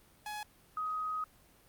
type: tone pair in turn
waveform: sawtooth / sine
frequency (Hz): 842 / 1257.2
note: G#5 / D#6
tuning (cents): +24 / +18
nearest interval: perfect fifth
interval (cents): 694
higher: second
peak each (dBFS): -35 / -33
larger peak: second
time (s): 0.26-0.43 / 0.77-1.24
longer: second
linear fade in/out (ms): 2
effects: pink hiss -63 dBFS RMS until 1.68 s + Opus 32 kbps